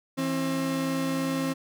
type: tone pair together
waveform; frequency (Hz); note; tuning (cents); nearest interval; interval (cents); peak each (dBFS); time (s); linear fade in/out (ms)
35% pulse; 164.81 / 266.5; E3 / C4; 0 / +32; minor sixth; 832; -31 / -25; 0.17-1.54; 20
effects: none